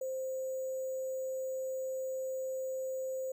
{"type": "tone with sample-and-hold", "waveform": "sine", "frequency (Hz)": 523.3, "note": "C5", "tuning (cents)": 0, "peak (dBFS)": -34, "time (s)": [0.01, 3.32], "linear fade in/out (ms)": 5, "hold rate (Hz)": 7350, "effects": []}